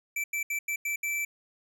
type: tone bursts at uneven times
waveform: square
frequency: 2327 Hz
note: D7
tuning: 17 cents flat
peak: -29 dBFS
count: 6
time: 0.16-0.24 / 0.33-0.43 / 0.5-0.59 / 0.68-0.76 / 0.85-0.96 / 1.03-1.25 s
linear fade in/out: 5 ms
effects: none